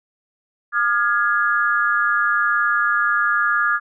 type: tone cluster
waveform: sine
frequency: 1213 / 1412 / 1671 Hz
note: D#6 / F6 / G#6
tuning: -44 / +19 / +10 cents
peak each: -20 dBFS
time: 0.72-3.8 s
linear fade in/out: 50 ms
effects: none